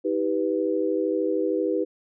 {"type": "chord", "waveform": "sine", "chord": "Eb augmented", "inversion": "none", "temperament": "equal with one note detuned", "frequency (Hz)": [319, 392, 493.9], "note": ["Eb4", "G4", "B4"], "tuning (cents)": [43, 0, 0], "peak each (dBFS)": -26, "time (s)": [0.04, 1.85], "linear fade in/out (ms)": 20, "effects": []}